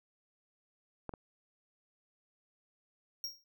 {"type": "clicks", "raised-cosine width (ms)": 1, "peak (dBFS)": [-25, -30], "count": 2, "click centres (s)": [1.093, 1.138]}
{"type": "tone with exponential decay", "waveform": "square", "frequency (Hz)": 5588, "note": "F8", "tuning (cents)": 0, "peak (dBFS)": -34, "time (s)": [3.24, 3.44], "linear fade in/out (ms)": 1, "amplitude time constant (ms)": 42}
{"effects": []}